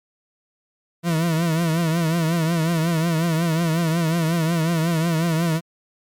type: tone with vibrato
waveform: 40% pulse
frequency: 164.81 Hz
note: E3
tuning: in tune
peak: -17 dBFS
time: 1.03-5.61 s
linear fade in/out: 50 ms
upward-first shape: triangle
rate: 5.5 Hz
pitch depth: 100 cents each way
effects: MP3 96 kbps